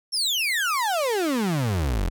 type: exponential sweep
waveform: 35% pulse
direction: down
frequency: 5588 to 39 Hz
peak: -20 dBFS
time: 0.12-2.1 s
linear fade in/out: 20 ms
effects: none